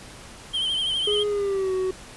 triangle tone with vibrato, 3128 Hz, G7, 4 cents flat, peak -21 dBFS, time 0.53-1.24 s, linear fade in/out 20 ms, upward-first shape triangle, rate 12 Hz, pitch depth 69 cents each way
triangle tone with pitch glide, 415.3 to 374.3 Hz, G#4 to F#4, 0 to +20 cents, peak -20 dBFS, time 1.07-1.91 s, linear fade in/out 5 ms, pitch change -180 cents, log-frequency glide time 1.28-1.73 s
effects pink hiss -43 dBFS RMS until 2.16 s + resampled to 24000 Hz

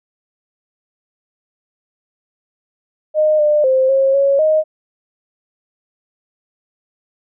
sine tone with pitch steps, 615 / 599 / 523 / 539 / 554 / 623 Hz, D#5 / D5 / C5 / C#5 / C#5 / D#5, -20 / +34 / -1 / -49 / -1 / +2 cents, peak -10 dBFS, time 3.14-4.64 s, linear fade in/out 50 ms, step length 250 ms, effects none

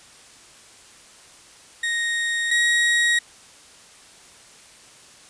35% pulse tone pair in turn, 1864.7 / 1892.9 Hz, A#6 / A#6, 0 / +26 cents, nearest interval unison, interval 26 cents, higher second, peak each -20 / -15 dBFS, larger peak second, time 1.83-2.51 / 2.51-3.19 s, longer neither, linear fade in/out 5 ms, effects white hiss -48 dBFS RMS until 5.29 s + resampled to 22050 Hz

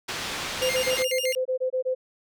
white low-pass noise, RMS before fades -32 dBFS, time 0.08-1.03 s, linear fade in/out 10 ms, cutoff 4200 Hz, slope 12 dB/octave
sine tone bursts, 514 Hz, C5, 31 cents flat, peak -22 dBFS, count 11, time 0.61-1.95 s, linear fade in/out 20 ms, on 100 ms, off 24 ms
sawtooth tone with vibrato, 2440 Hz, D#7, 34 cents flat, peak -24 dBFS, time 0.62-1.35 s, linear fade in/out 0 ms, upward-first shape square, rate 7.1 Hz, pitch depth 250 cents each way
effects none

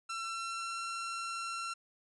sawtooth tone with pitch glide, 1347 to 1358.7 Hz, E6 to F6, +37 to -48 cents, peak -33 dBFS, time 0.09-1.74 s, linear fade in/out 10 ms, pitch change +15 cents, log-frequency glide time 0.31-0.82 s, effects resampled to 22050 Hz

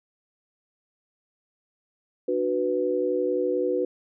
sine chord, B minor, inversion first, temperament equal with one note detuned, 298.5 / 370 / 493.9 Hz, D4 / F#4 / B4, +28 / 0 / 0 cents, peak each -30 / -26 / -25 dBFS, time 2.28-3.85 s, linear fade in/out 5 ms, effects none

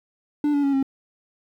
triangle tone with pitch steps, 294.4 / 286 / 277.9 / 270 Hz, D4 / D4 / C#4 / C#4, +4 / -46 / +4 / -45 cents, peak -16 dBFS, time 0.44-0.828 s, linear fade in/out 2 ms, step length 97 ms, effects 9-bit

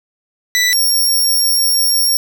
20% pulse tone pair in turn, 1975.5 / 5549 Hz, B6 / F8, 0 / -12 cents, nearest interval octave + tritone, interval 1788 cents, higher second, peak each -6 dBFS, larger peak neither, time 0.55-0.73 / 0.73-2.17 s, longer second, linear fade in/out 0 ms, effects none

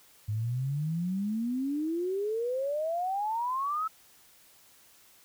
sine exponential sweep, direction up, 102.9 to 1318.5 Hz, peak -28 dBFS, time 0.28-3.88 s, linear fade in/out 10 ms, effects white hiss -59 dBFS RMS until 5.24 s

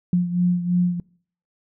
sine beating tone pair, 176.8 / 179.8 Hz, F3 / F#3, +22 / -49 cents, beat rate 3 Hz, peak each -18 / -23 dBFS, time 0.13-1 s, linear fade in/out 2 ms, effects noise-tail reverb RT60 0.5 s tail -23 dB re dry

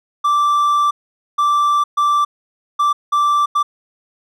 triangle tone bursts at uneven times, 1171 Hz, D6, 5 cents flat, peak -10 dBFS, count 6, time 0.24-0.91 / 1.38-1.84 / 1.97-2.25 / 2.79-2.93 / 3.12-3.46 / 3.55-3.63 s, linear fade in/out 10 ms, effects none

